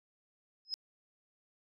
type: tone with exponential growth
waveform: sine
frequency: 5110 Hz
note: D#8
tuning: 45 cents sharp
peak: -29 dBFS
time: 0.65-0.74 s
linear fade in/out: 0 ms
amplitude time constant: 18 ms
effects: resampled to 32000 Hz